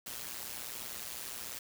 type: noise with amplitude modulation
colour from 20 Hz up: white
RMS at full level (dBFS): -39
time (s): 0.06-1.59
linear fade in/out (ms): 5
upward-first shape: sine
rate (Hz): 120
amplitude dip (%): 80
effects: none